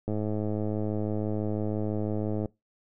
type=click train; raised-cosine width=2 ms; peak=-18 dBFS; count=253; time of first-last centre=0.08-2.457 s; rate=106 Hz; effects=noise-tail reverb RT60 0.2 s tail -22 dB re dry